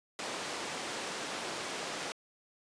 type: band-pass noise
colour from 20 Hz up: pink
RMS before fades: -39 dBFS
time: 0.19-2.12 s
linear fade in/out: 0 ms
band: 320 to 7800 Hz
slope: 12 dB/octave
effects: resampled to 22050 Hz